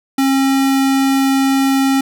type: tone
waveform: square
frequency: 270.2 Hz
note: C#4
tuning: 44 cents flat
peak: -12 dBFS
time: 0.18-2.01 s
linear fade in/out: 5 ms
effects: none